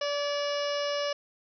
harmonic tone with a mistuned harmonic, 578 Hz, D5, 28 cents flat, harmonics 1 / 2 / 3 / 4 / 5 / 6 / 7 / 8 / 9 / 10, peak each -29 / -37 / -40 / -43 / -38 / -47 / -45 / -48 / -39 / -47 dBFS, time 0.01-1.13 s, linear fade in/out 5 ms, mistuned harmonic 3, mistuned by -18 cents, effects none

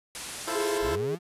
white low-pass noise, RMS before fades -39 dBFS, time 0.15-0.78 s, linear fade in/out 0 ms, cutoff 11000 Hz, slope 48 dB/octave
15% pulse chord, F major seventh, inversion third, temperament equal with one note detuned, 329.6 / 344.8 / 440 / 523.3 Hz, E4 / F4 / A4 / C5, 0 / -22 / 0 / 0 cents, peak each -27 / -29 / -29 / -30 dBFS, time 0.47-0.96 s, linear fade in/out 10 ms
sine tone with vibrato, 414.4 Hz, G#4, 4 cents flat, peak -27 dBFS, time 0.55-1.15 s, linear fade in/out 2 ms, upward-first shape triangle, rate 13 Hz, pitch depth 16 cents each way
35% pulse linear sweep, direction up, 31.59 to 182.4 Hz, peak -31 dBFS, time 0.8-1.19 s, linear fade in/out 50 ms
effects resampled to 32000 Hz

